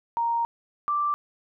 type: tone pair in turn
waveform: sine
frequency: 932.3 / 1174.6 Hz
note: A#5 / D6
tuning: 0 / 0 cents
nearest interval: major third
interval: 400 cents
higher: second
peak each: -22 / -22 dBFS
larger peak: neither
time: 0.17-0.45 / 0.88-1.14 s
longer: first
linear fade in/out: 0 ms
effects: none